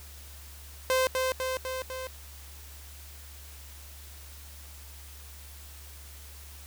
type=tone with echo; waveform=sawtooth; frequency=518 Hz; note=C5; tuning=17 cents flat; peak=-19 dBFS; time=0.9-1.07 s; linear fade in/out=0 ms; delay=250 ms; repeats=4; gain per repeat=-3 dB; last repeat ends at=2.07 s; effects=added 71 Hz sine -46 dBFS peak until 6.66 s + white hiss -50 dBFS RMS until 6.66 s